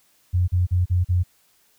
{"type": "tone bursts", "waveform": "sine", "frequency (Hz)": 89.7, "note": "F2", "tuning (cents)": 47, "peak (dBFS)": -16, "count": 5, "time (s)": [0.33, 1.236], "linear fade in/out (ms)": 20, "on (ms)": 150, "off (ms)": 39, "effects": ["white hiss -61 dBFS RMS until 1.78 s"]}